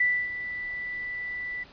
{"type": "tone with ADSR envelope", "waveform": "sine", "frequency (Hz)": 1975.5, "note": "B6", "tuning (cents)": 0, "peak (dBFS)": -19, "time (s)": [0, 1.64], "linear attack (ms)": 6, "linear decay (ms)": 280, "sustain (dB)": -12, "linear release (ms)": 13, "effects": ["pink hiss -51 dBFS RMS until 1.72 s", "resampled to 11025 Hz"]}